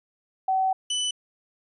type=tone pair in turn; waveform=sine / sawtooth; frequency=760 / 2990 Hz; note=F#5 / F#7; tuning=+46 / +17 cents; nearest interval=2 octaves; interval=2371 cents; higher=second; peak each=-20 / -21 dBFS; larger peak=first; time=0.48-0.73 / 0.9-1.11 s; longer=first; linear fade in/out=5 ms; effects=resampled to 24000 Hz